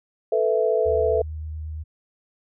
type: chord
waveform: sine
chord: A suspended second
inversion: none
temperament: just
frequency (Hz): 440 / 495 / 660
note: A4 / B4 / E5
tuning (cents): 0 / +4 / +2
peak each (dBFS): -21 / -23 / -23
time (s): 0.32-1.22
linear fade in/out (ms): 5
type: tone with vibrato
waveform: sine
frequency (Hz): 77.78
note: D#2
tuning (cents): 0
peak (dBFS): -29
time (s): 0.85-1.84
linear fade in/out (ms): 20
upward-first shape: sine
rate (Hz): 8.7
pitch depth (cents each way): 12
effects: none